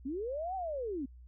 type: linear two-way sweep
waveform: sine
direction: up then down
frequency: 246.9 to 779 to 246.9 Hz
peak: -34 dBFS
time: 0.05-1.06 s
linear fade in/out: 10 ms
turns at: 0.55 s
effects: added 61 Hz sine -50 dBFS peak until 1.27 s